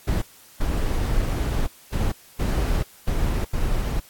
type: noise bursts at uneven times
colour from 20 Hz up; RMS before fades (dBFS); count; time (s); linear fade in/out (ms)
brown; -22; 6; 0.07-0.22 / 0.6-1.67 / 1.92-2.12 / 2.39-2.83 / 3.07-3.45 / 3.53-4; 10
effects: white hiss -50 dBFS RMS until 4.09 s + AAC 64 kbps